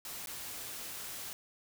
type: noise with dropouts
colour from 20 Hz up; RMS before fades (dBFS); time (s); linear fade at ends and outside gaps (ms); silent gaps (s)
white; -43; 0.05-1.33; 1; 0.26-0.271
effects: none